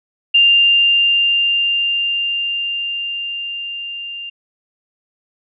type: tone with level ramp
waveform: sine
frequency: 2794 Hz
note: F7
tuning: in tune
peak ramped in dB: -7 to -26 dBFS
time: 0.34-4.3 s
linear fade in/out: 10 ms
effects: none